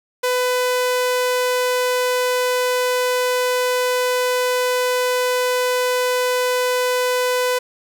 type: tone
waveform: sawtooth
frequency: 500 Hz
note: B4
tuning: 21 cents sharp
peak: -13 dBFS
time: 0.23-7.59 s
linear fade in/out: 10 ms
effects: none